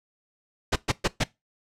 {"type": "noise bursts", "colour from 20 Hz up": "pink", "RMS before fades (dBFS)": -22, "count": 4, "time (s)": [0.72, 1.24], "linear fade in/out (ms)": 10, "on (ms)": 40, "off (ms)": 120, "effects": ["noise-tail reverb RT60 0.2 s tail -21 dB re dry", "low-pass 6000 Hz 12 dB/octave"]}